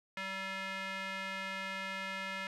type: tone with band-pass filter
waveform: square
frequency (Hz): 192.1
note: G3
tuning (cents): -35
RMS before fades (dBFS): -40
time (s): 0.17-2.47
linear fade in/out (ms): 2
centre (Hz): 2100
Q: 1.7
effects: none